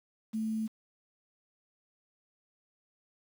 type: tone with quantisation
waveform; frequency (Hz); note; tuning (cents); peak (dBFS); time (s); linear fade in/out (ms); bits
sine; 220; A3; 0; -30; 0.33-0.68; 20; 9
effects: none